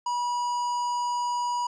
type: harmonic tone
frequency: 970 Hz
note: B5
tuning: 31 cents flat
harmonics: 1 / 3 / 5 / 7 / 9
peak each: -25 / -44 / -42 / -44 / -54 dBFS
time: 0.06-1.67 s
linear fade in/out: 5 ms
effects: none